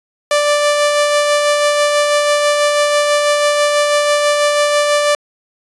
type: tone with tremolo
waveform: sawtooth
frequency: 587.3 Hz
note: D5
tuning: in tune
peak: -6 dBFS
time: 0.31-5.15 s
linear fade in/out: 2 ms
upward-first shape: sine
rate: 6.1 Hz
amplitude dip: 30%
effects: resampled to 24000 Hz